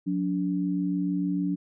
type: tone pair together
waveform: sine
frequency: 181.12 / 287.8 Hz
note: F#3 / D4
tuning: -37 / -35 cents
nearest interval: minor sixth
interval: 802 cents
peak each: -27 dBFS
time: 0.06-1.56 s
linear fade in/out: 20 ms
effects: none